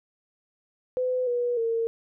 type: tone with pitch steps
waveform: sine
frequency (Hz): 506 / 484.7 / 457.4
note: B4 / B4 / A#4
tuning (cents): +42 / -32 / -33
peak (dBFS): -23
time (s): 0.97-1.87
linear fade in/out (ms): 0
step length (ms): 300
effects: none